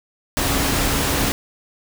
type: tone in noise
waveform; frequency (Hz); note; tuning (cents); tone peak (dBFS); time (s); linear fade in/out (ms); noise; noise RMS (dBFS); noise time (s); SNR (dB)
sine; 277.2; C#4; 0; -28; 0.37-1.32; 0; pink; -20; 0.37-1.32; -11
effects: none